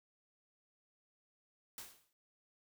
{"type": "noise with exponential decay", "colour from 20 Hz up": "white", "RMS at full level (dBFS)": -45, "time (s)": [1.78, 2.13], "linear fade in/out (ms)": 1, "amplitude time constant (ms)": 74, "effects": []}